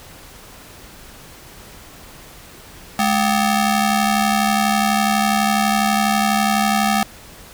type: ring-modulated tone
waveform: sawtooth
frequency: 493.9 Hz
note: B4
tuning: in tune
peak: -8 dBFS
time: 2.99-7.03 s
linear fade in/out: 2 ms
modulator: 283 Hz
effects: pink hiss -41 dBFS RMS until 7.53 s